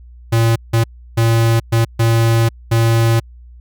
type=tone bursts at uneven times; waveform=square; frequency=114.6 Hz; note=A#2; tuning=29 cents flat; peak=-11 dBFS; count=6; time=0.32-0.56 / 0.73-0.84 / 1.17-1.6 / 1.72-1.85 / 1.99-2.49 / 2.71-3.2 s; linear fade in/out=10 ms; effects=added 60 Hz sine -36 dBFS peak until 3.6 s